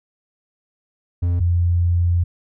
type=tone pair in turn; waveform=triangle / sine; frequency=87.31 / 86.88 Hz; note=F2 / F2; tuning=0 / -8 cents; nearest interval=unison; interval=8 cents; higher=first; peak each=-14 dBFS; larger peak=neither; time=1.22-1.4 / 1.4-2.24 s; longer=second; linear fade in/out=10 ms; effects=none